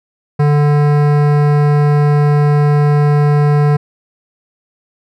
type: tone with hard clipping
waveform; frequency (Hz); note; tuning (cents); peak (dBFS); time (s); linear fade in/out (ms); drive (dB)
sine; 146.83; D3; 0; -10; 0.39-3.77; 10; 17
effects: none